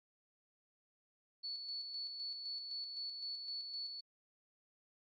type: tone with tremolo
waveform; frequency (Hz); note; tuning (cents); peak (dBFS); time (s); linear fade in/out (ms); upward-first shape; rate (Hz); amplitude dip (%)
sine; 4435; C#8; 0; -38; 1.43-4.01; 20; square; 3.9; 45
effects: tanh soft clip ceiling -37 dBFS + MP3 32 kbps